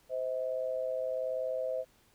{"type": "tone pair together", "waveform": "sine", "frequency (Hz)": [517.9, 639], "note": ["C5", "D#5"], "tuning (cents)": [-18, 46], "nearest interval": "major third", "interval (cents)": 364, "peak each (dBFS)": [-33, -35], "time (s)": [0.09, 1.85], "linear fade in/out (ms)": 50, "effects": ["pink hiss -66 dBFS RMS until 2.14 s"]}